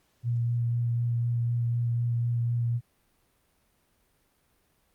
sine tone with vibrato, 118.6 Hz, A#2, 30 cents sharp, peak -24 dBFS, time 0.23-2.81 s, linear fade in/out 50 ms, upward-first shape sine, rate 4 Hz, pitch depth 12 cents each way, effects pink hiss -69 dBFS RMS until 4.94 s + Opus 48 kbps

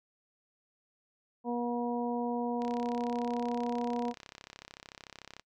harmonic tone, 240 Hz, B3, 49 cents flat, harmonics 1 / 2 / 3 / 4, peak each -33 / -36 / -38 / -39 dBFS, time 1.44-4.14 s, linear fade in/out 50 ms
click train, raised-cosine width 0.2 ms, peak -28 dBFS, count 94, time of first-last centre 2.62-5.396 s, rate 33.5 Hz
effects noise-tail reverb RT60 0.1 s tail -25 dB re dry

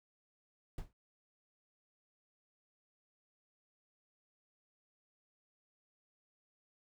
brown noise with exponential decay, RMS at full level -37 dBFS, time 0.78-0.93 s, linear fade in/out 2 ms, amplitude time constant 31 ms, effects none

